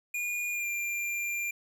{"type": "tone with pitch glide", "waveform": "square", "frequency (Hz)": [2434, 2384], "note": ["D#7", "D7"], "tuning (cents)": [-39, 25], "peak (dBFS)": -31, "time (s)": [0.14, 1.51], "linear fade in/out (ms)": 5, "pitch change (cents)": -36, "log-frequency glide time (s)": [0.5, 0.67], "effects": []}